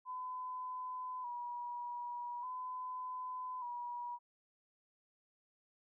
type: tone with vibrato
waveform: sine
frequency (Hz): 987.8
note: B5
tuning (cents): 0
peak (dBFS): -40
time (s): 0.05-4.19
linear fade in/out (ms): 50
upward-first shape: square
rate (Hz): 0.42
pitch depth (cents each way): 40
effects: none